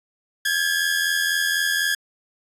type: tone pair together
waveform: sawtooth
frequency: 1616 / 1700 Hz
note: G#6 / G#6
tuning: -48 / +40 cents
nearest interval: minor second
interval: 88 cents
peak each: -19 dBFS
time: 0.45-1.95 s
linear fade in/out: 5 ms
effects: resampled to 32000 Hz

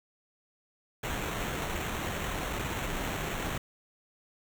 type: noise with sample-and-hold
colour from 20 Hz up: pink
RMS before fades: -34 dBFS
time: 1.03-3.58 s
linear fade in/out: 5 ms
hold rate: 4900 Hz
effects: none

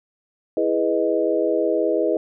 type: chord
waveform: sine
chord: E major seventh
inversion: none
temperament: equal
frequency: 329.6 / 415.3 / 493.9 / 622.3 Hz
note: E4 / G#4 / B4 / D#5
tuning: 0 / 0 / 0 / 0 cents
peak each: -23 dBFS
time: 0.57-2.17 s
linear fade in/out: 2 ms
effects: none

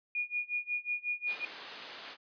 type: tone with tremolo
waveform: sine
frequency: 2442 Hz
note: D#7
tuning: 33 cents flat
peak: -29 dBFS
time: 0.15-1.45 s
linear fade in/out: 2 ms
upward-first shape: sine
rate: 5.5 Hz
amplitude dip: 95%
type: low-pass noise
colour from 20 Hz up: white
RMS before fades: -47 dBFS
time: 1.26-2.17 s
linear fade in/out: 50 ms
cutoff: 4300 Hz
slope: 24 dB/octave
effects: high-pass 300 Hz 12 dB/octave + resampled to 11025 Hz

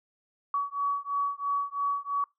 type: beating tone pair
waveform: sine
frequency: 1131 / 1134 Hz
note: C#6 / C#6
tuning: +34 / +39 cents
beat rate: 3 Hz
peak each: -30 / -30 dBFS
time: 0.54-2.24 s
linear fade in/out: 2 ms
effects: noise-tail reverb RT60 0.2 s tail -24 dB re dry

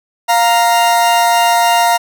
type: tone pair together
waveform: 40% pulse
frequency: 698.4 / 932.3 Hz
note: F5 / A#5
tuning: 0 / 0 cents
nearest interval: perfect fourth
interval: 500 cents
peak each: -11 dBFS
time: 0.28-1.98 s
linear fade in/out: 20 ms
effects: none

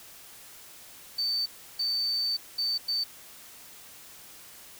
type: tone bursts at uneven times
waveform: triangle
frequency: 4558 Hz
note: C#8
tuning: 47 cents sharp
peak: -23 dBFS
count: 4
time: 1.18-1.46 / 1.79-2.37 / 2.58-2.78 / 2.88-3.04 s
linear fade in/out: 10 ms
effects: tanh soft clip ceiling -23 dBFS + white hiss -49 dBFS RMS until 4.79 s

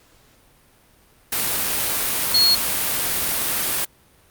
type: tone in noise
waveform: sine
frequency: 4315 Hz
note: C#8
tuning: 47 cents flat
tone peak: -13 dBFS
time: 2.34-2.55 s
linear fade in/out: 5 ms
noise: white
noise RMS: -22 dBFS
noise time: 1.32-3.85 s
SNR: +6 dB
effects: pink hiss -55 dBFS RMS until 4.3 s + Opus 48 kbps

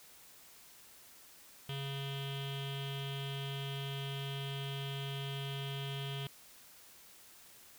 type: tone with low-pass filter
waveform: square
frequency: 138.2 Hz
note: C#3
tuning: 5 cents flat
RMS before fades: -40 dBFS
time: 1.69-6.27 s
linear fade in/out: 2 ms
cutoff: 3200 Hz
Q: 8.7
effects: white hiss -58 dBFS RMS until 7.78 s

